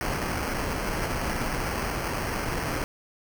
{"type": "noise with sample-and-hold", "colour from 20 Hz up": "pink", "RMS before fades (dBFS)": -29, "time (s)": [0.01, 2.84], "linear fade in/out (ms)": 0, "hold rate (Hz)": 3675, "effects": []}